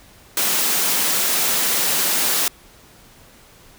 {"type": "high-pass noise", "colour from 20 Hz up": "white", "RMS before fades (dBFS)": -19, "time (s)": [0.37, 2.48], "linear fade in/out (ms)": 2, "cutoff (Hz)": 150, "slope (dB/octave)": 96, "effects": ["pink hiss -48 dBFS RMS until 3.78 s"]}